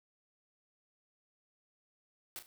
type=noise with echo; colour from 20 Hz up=white; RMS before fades=-43 dBFS; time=2.36-2.39 s; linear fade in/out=0 ms; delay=35 ms; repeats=2; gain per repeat=-10 dB; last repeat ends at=2.46 s; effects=none